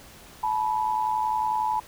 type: tone pair together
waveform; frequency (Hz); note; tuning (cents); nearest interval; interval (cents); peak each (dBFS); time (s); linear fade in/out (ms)
sine; 867 / 978; A5 / B5; -26 / -17; major second; 209; -25 / -26; 0.43-1.8; 5
effects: pink hiss -48 dBFS RMS until 1.87 s